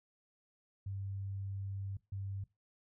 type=tone bursts at uneven times; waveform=sine; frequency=98 Hz; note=G2; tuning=in tune; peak=-38 dBFS; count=2; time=0.86-1.97 / 2.12-2.44 s; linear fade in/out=5 ms; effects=noise-tail reverb RT60 0.2 s tail -18 dB re dry